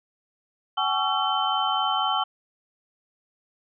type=tone cluster; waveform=sine; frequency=763 / 847 / 1124 / 1347 / 3075 Hz; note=G5 / G#5 / C#6 / E6 / G7; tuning=-47 / +34 / +24 / +37 / -34 cents; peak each=-28 dBFS; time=0.77-2.24 s; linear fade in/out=10 ms; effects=none